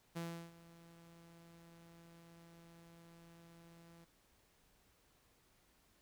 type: tone with ADSR envelope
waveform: sawtooth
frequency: 168.2 Hz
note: E3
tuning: 35 cents sharp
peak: -36 dBFS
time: 0.15-4.05 s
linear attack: 20 ms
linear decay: 340 ms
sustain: -19 dB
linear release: 11 ms
effects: pink hiss -72 dBFS RMS until 6.01 s